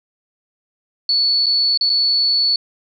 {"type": "tone with dropouts", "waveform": "sine", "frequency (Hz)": 4435, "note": "C#8", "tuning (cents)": 0, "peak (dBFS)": -13, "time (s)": [1.09, 2.56], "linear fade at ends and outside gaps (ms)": 2, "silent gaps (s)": [[1.46, 1.465], [1.775, 1.81], [1.895, 1.899]], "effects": []}